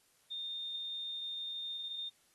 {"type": "tone", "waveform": "sine", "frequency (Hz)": 3641, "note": "A#7", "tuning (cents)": -41, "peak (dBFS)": -38, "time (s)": [0.3, 2.1], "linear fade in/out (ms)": 20, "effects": ["white hiss -70 dBFS RMS until 2.34 s", "AAC 32 kbps"]}